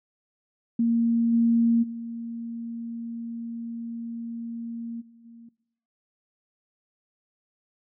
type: tone with level steps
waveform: sine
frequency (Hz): 232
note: A#3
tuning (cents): -8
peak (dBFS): -19 / -17 / -31 / -49 / -44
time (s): 0.79-5.49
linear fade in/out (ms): 5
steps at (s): 1.32 / 1.82 / 5 / 5.24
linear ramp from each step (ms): 20
effects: noise-tail reverb RT60 0.8 s tail -22 dB re dry